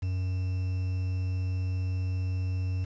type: tone with quantisation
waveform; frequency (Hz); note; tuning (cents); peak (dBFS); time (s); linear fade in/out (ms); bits
triangle; 92.5; F#2; 0; -25; 0.02-2.85; 10; 8
effects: resampled to 16000 Hz